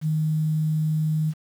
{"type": "tone with quantisation", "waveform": "sine", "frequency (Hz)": 155.56, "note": "D#3", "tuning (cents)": 0, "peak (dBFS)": -20, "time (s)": [0.01, 1.34], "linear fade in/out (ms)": 50, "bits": 8, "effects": []}